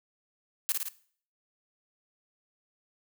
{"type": "noise with echo", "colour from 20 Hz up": "blue", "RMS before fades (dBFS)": -27, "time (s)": [0.69, 0.72], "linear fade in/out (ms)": 0, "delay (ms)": 55, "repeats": 3, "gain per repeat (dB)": -3, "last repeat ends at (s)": 0.885, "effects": ["noise-tail reverb RT60 0.5 s tail -17 dB re dry"]}